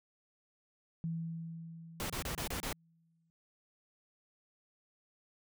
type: tone with exponential decay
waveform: sine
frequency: 164.81 Hz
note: E3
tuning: in tune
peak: -33 dBFS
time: 1.04-3.3 s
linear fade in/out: 0 ms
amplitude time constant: 490 ms
type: noise bursts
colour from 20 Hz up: pink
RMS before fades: -38 dBFS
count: 6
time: 2-2.727 s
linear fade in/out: 0 ms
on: 97 ms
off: 29 ms
effects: none